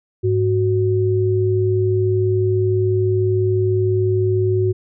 sine tone pair together, 103.92 / 370 Hz, G#2 / F#4, +2 / 0 cents, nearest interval octave + minor seventh, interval 2198 cents, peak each -17 dBFS, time 0.23-4.73 s, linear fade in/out 20 ms, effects none

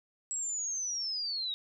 sine linear sweep, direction down, 7770 to 3753 Hz, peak -32 dBFS, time 0.31-1.54 s, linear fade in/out 0 ms, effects none

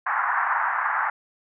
pink band-pass noise, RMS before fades -24 dBFS, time 0.06-1.1 s, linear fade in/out 5 ms, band 830 to 1800 Hz, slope 48 dB/octave, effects none

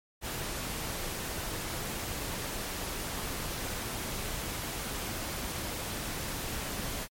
pink noise, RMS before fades -36 dBFS, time 0.21-7.08 s, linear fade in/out 50 ms, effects MP3 64 kbps

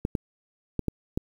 clicks, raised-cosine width 3 ms, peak -13 dBFS, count 5, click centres 0.051 / 0.152 / 0.793 / 0.883 / 1.175 s, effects 8-bit

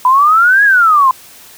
sine exponential two-way sweep, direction up then down, 987.8 to 1691 to 1016 Hz, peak -5 dBFS, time 0.05-1.11 s, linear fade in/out 2 ms, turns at 0.64 s, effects white hiss -38 dBFS RMS until 1.57 s

